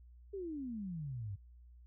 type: exponential sweep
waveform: sine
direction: down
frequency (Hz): 410 to 93.4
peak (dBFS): -39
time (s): 0.33-1.36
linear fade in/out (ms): 10
effects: added 60 Hz sine -55 dBFS peak until 1.86 s